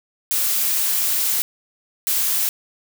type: noise bursts at uneven times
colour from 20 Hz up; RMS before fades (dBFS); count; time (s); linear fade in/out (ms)
blue; -20; 2; 0.31-1.42 / 2.07-2.49; 0
effects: none